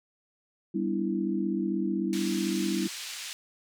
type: chord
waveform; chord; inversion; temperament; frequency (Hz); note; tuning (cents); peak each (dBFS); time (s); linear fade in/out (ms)
sine; E minor seventh; first; equal; 196 / 246.9 / 293.7 / 329.6; G3 / B3 / D4 / E4; 0 / 0 / 0 / 0; -30 / -35 / -34 / -30; 0.74-2.88; 10
type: band-pass noise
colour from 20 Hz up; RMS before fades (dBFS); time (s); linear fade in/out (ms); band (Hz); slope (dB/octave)
pink; -39; 2.13-3.33; 0; 2700 to 7600; 12
effects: none